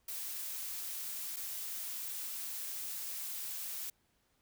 blue noise with dropouts, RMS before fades -41 dBFS, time 0.08-3.9 s, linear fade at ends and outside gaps 5 ms, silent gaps 1.362-1.366 s, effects pink hiss -75 dBFS RMS until 4.41 s

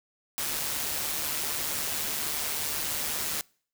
white noise with amplitude modulation, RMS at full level -29 dBFS, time 0.38-3.41 s, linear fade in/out 0 ms, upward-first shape sine, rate 150 Hz, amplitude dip 45%, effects noise-tail reverb RT60 0.5 s tail -26 dB re dry

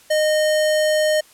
square tone, 615 Hz, D#5, 20 cents flat, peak -16 dBFS, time 0.1-1.21 s, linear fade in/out 10 ms, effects white hiss -50 dBFS RMS until 1.33 s + low-pass 12000 Hz 12 dB/octave

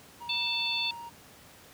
triangle tone with pitch glide, 949 to 937.6 Hz, A#5 to A#5, +31 to +10 cents, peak -38 dBFS, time 0.2-1.1 s, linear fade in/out 20 ms, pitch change -21 cents, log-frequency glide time 0.43-0.59 s
harmonic tone, 884 Hz, A5, 8 cents sharp, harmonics 3 / 4 / 5, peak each -32 / -31 / -34 dBFS, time 0.29-0.91 s, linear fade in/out 5 ms
effects pink hiss -53 dBFS RMS until 1.73 s + high-pass 80 Hz 12 dB/octave

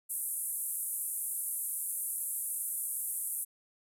pink band-pass noise, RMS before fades -36 dBFS, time 0.09-3.45 s, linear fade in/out 20 ms, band 9000 to 13000 Hz, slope 48 dB/octave, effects none

